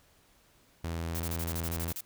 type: tone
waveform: sawtooth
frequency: 83.1 Hz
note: E2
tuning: 15 cents sharp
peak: -29 dBFS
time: 0.84-1.92 s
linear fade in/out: 0 ms
type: noise bursts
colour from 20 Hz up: blue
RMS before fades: -38 dBFS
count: 11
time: 1.15-2.007 s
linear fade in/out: 0 ms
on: 47 ms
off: 34 ms
effects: pink hiss -64 dBFS RMS until 2.05 s